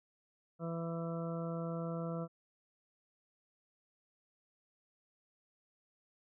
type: harmonic tone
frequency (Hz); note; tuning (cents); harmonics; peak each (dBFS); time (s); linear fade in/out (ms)
166.6; E3; +19; 1 / 2 / 3 / 4 / 6 / 7 / 8; -38 / -47 / -43 / -46 / -55 / -53 / -50; 0.59-2.28; 50
effects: none